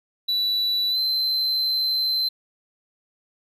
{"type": "tone with pitch glide", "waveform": "triangle", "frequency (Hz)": [3951, 4086], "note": ["B7", "C8"], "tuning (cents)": [0, -42], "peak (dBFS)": -19, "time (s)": [0.28, 2.29], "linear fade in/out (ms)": 10, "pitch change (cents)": 58, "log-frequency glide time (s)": [0.9, 0.98], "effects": []}